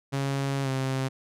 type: tone with pitch glide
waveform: sawtooth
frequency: 137.6 to 132.84 Hz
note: C#3 to C3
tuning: -12 to +27 cents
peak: -22 dBFS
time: 0.12-1.09 s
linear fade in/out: 20 ms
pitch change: -61 cents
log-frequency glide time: 0.63-0.68 s
effects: low-pass 10000 Hz 12 dB/octave